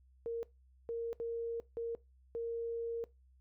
sine tone bursts at uneven times, 463.9 Hz, A#4, 8 cents flat, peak -35 dBFS, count 5, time 0.26-0.43 / 0.89-1.13 / 1.2-1.6 / 1.77-1.95 / 2.35-3.04 s, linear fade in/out 0 ms, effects noise-tail reverb RT60 0.2 s tail -20 dB re dry + added 64 Hz sine -62 dBFS peak until 3.4 s

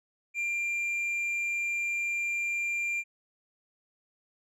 sine tone with tanh clipping, 2383 Hz, D7, 25 cents sharp, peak -29 dBFS, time 0.34-3.04 s, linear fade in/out 50 ms, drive 4 dB, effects none

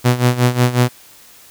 sawtooth tone with tremolo, 123.47 Hz, B2, in tune, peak -5 dBFS, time 0.04-0.89 s, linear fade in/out 20 ms, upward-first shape sine, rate 5.5 Hz, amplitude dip 80%, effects white hiss -44 dBFS RMS until 1.5 s

